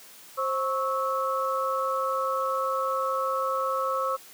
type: tone cluster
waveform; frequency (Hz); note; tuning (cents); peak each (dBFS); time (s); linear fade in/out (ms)
sine; 529 / 1104 / 1304; C5 / C#6 / E6; +19 / -7 / -19; -29; 0.37-4.17; 20
effects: white hiss -49 dBFS RMS until 4.33 s + high-pass 150 Hz 12 dB/octave